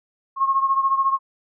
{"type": "beating tone pair", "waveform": "sine", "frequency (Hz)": [1080, 1094], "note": ["C#6", "C#6"], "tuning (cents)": [-45, -23], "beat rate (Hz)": 14, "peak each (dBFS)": [-18, -23], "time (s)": [0.36, 1.19], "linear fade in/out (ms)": 50, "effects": []}